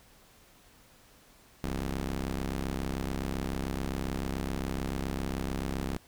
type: ring-modulated tone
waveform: 15% pulse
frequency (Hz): 67.1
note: C2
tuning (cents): +44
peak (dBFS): -22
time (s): 1.64-5.97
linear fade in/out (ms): 0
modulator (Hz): 115
effects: pink hiss -59 dBFS RMS until 6.07 s